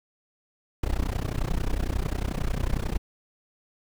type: noise with amplitude modulation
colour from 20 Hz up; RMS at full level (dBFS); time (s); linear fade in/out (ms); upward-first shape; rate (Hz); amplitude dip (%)
brown; -23; 0.83-2.98; 5; sine; 31.1; 95
effects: none